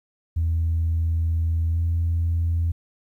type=tone with pitch glide; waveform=sine; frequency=82.2 to 83.88 Hz; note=E2 to E2; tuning=-4 to +31 cents; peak=-18 dBFS; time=0.36-2.72 s; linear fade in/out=10 ms; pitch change=+35 cents; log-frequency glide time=1.7-1.79 s; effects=tanh soft clip ceiling -16 dBFS + 10-bit